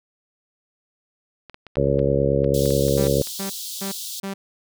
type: clicks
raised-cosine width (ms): 0.3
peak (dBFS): -24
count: 12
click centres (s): 1.497 / 1.544 / 1.667 / 1.756 / 1.992 / 2.444 / 2.657 / 2.706 / 2.883 / 2.988 / 3.068 / 3.272
type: harmonic tone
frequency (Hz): 69.3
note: C#2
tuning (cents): 0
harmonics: 1 / 2 / 3 / 4 / 5 / 6 / 7 / 8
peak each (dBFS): -28 / -23 / -28 / -28 / -28 / -25 / -23 / -23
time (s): 1.77-3.22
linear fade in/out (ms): 0
type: high-pass noise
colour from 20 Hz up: pink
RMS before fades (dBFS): -32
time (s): 2.54-4.2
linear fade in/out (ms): 2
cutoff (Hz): 3400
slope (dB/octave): 48
type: tone bursts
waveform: sawtooth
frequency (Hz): 195.6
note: G3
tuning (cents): -4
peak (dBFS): -23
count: 4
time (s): 2.97-4.34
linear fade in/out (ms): 10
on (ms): 110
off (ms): 310
effects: none